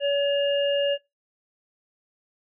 harmonic tone, 566 Hz, C#5, 36 cents sharp, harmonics 1 / 3 / 5, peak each -21 / -35 / -29 dBFS, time 0-0.98 s, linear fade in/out 50 ms, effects noise-tail reverb RT60 0.2 s tail -20 dB re dry

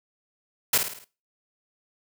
white noise with echo, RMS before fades -20 dBFS, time 0.73-0.78 s, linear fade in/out 5 ms, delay 53 ms, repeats 5, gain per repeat -6 dB, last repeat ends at 1.045 s, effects noise-tail reverb RT60 0.3 s tail -19 dB re dry

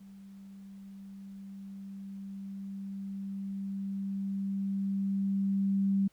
sine tone with level ramp, 196 Hz, G3, in tune, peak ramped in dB -48 to -24 dBFS, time 0-6.08 s, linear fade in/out 10 ms, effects pink hiss -68 dBFS RMS until 6.12 s

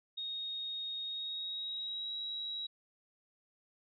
sine tone with pitch glide, 3729 to 3863 Hz, A#7 to B7, 0 to -39 cents, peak -37 dBFS, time 0.17-2.67 s, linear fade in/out 10 ms, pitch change +61 cents, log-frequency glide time 1.04-2.14 s, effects none

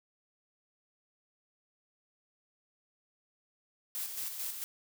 blue noise with tremolo, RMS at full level -37 dBFS, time 3.95-4.64 s, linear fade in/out 0 ms, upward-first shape square, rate 4.5 Hz, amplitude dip 45%, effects none

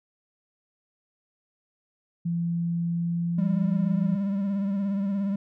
sine tone with pitch glide, 170 to 171.08 Hz, F3 to F3, -46 to -35 cents, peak -24 dBFS, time 2.25-4.16 s, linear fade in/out 10 ms, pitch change +11 cents, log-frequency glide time 2.89-3.36 s
triangle tone with vibrato, 198.1 Hz, G3, 18 cents sharp, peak -22 dBFS, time 3.38-5.36 s, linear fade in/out 5 ms, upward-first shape triangle, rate 17 Hz, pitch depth 56 cents each way
effects none

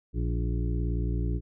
harmonic tone with a mistuned harmonic, 58.27 Hz, A#1, in tune, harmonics 1 / 2 / 3 / 5 / 6 / 7, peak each -27 / -32 / -36 / -38 / -41 / -44 dBFS, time 0.13-1.41 s, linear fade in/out 50 ms, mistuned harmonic 7, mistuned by +55 cents, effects none

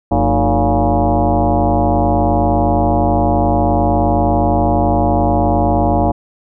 sine tone with frequency modulation, 304.3 Hz, D#4, 38 cents flat, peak -10 dBFS, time 0.11-6.12 s, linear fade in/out 10 ms, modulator 132 Hz, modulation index 4.2, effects none

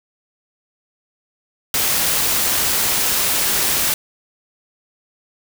white noise, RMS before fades -18 dBFS, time 1.74-3.94 s, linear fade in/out 2 ms, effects none

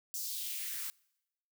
blue noise with high-pass filter sweep, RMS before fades -39 dBFS, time 0.14-0.9 s, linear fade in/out 0 ms, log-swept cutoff 6000 to 1200 Hz, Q 2.1, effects noise-tail reverb RT60 0.9 s tail -26 dB re dry

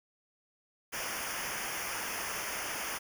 pink noise with comb filter, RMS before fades -37 dBFS, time 0.92-2.99 s, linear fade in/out 20 ms, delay 0.25 ms, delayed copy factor -0.9, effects none

